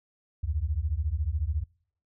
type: beating tone pair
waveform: sine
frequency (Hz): 69.5 / 83.5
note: C#2 / E2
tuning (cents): +5 / +23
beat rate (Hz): 14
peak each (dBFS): -29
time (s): 0.43-1.64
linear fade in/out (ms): 10
effects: noise-tail reverb RT60 0.6 s tail -25 dB re dry